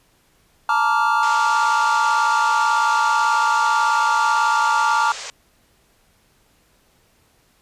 triangle chord, Bb major seventh, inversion third, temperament just, 874.1 / 932.3 / 1165.4 / 1398.5 Hz, A5 / Bb5 / D6 / F6, -12 / 0 / -14 / +2 cents, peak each -19 dBFS, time 0.69-5.12 s, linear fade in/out 2 ms
white band-pass noise, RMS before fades -33 dBFS, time 1.23-5.3 s, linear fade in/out 0 ms, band 440 to 7500 Hz, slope 48 dB/octave
effects pink hiss -59 dBFS RMS until 7.61 s + resampled to 32000 Hz

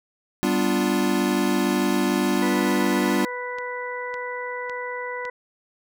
square chord, G dominant seventh, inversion none, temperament equal, 196 / 246.9 / 293.7 / 349.2 Hz, G3 / B3 / D4 / F4, 0 / 0 / 0 / 0 cents, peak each -26 dBFS, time 0.43-3.25 s, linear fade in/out 0 ms
harmonic tone, 493.9 Hz, B4, in tune, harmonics 1 / 2 / 3 / 4, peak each -32 / -33 / -38 / -33 dBFS, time 2.42-5.3 s, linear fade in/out 5 ms
click train, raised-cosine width 0.2 ms, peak -22 dBFS, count 5, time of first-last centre 3.03-5.252 s, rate 1.8 Hz
effects none

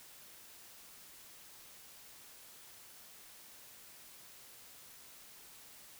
silence, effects white hiss -56 dBFS RMS until 5.99 s

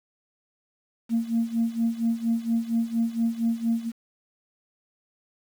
sine tone with tremolo, 229.8 Hz, A#3, 25 cents flat, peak -18 dBFS, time 1.09-3.92 s, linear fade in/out 50 ms, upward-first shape sine, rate 4.3 Hz, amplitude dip 85%, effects tanh soft clip ceiling -16 dBFS + 8-bit

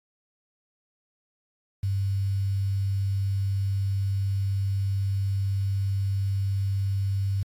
sine tone with quantisation, 98 Hz, G2, in tune, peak -23 dBFS, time 1.83-7.43 s, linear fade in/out 5 ms, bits 8, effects AAC 64 kbps

